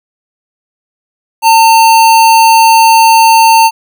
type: tone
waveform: square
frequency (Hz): 900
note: A5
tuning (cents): +39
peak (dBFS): -3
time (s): 1.42-3.71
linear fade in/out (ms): 50
effects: none